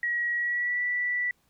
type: tone with pitch glide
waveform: sine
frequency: 1910 to 1962.6 Hz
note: A#6 to B6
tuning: +42 to -11 cents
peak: -25 dBFS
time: 0.03-1.31 s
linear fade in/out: 2 ms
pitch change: +47 cents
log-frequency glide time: 0.35-0.82 s
effects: pink hiss -69 dBFS RMS until 1.49 s